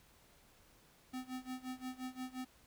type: tone with tremolo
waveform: square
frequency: 256.2 Hz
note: C4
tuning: 36 cents flat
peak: -40 dBFS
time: 1.13-2.45 s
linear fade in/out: 10 ms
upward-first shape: sine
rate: 5.7 Hz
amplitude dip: 90%
effects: pink hiss -66 dBFS RMS until 2.66 s